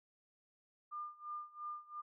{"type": "tone with tremolo", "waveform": "sine", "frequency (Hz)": 1203, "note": "D6", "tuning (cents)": 41, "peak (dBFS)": -40, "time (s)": [0.91, 2.02], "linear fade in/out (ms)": 20, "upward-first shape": "sine", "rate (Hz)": 2.9, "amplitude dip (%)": 90, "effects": []}